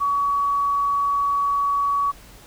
sine tone, 1130 Hz, C#6, 33 cents sharp, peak -18 dBFS, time 0-2.12 s, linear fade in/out 20 ms, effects added 47 Hz sine -48 dBFS peak until 2.46 s + pink hiss -47 dBFS RMS until 2.46 s

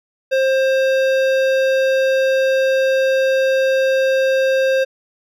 sine tone with hard clipping, 530 Hz, C5, 22 cents sharp, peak -15 dBFS, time 0.31-4.85 s, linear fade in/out 20 ms, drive 14 dB, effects none

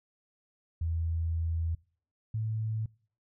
sine tone pair in turn, 82.41 / 109.95 Hz, E2 / A2, 0 / -1 cents, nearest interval perfect fourth, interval 499 cents, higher second, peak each -28 / -29 dBFS, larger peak first, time 0.81-1.75 / 2.34-2.86 s, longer first, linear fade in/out 5 ms, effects noise-tail reverb RT60 0.5 s tail -25 dB re dry

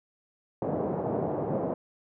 white band-pass noise, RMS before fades -30 dBFS, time 0.62-1.74 s, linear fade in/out 2 ms, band 110 to 670 Hz, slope 24 dB/octave, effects none

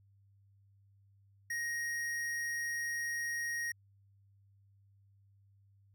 sine tone with hard clipping, 1875 Hz, A#6, 10 cents sharp, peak -36 dBFS, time 1.5-3.72 s, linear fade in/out 5 ms, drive 15 dB, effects added 99 Hz sine -63 dBFS peak until 5.94 s

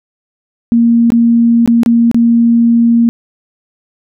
sine tone with dropouts, 233.4 Hz, A#3, 2 cents sharp, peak -5 dBFS, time 0.72-3.09 s, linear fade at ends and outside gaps 0 ms, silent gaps 1.103-1.12 / 1.66-1.676 / 1.833-1.861 / 2.114-2.145 s, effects none

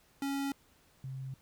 square / sine tone pair in turn, 277.2 / 132.72 Hz, C#4 / C3, 0 / +25 cents, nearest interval octave + minor second, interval 1275 cents, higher first, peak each -33 / -38 dBFS, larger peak first, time 0.22-0.52 / 1.04-1.34 s, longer neither, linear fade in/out 2 ms, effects pink hiss -66 dBFS RMS until 1.41 s

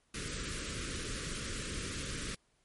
pink band-stop noise, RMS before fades -39 dBFS, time 0.14-2.35 s, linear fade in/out 5 ms, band 530 to 1200 Hz, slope 48 dB/octave, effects pink hiss -73 dBFS RMS until 2.64 s + MP3 48 kbps

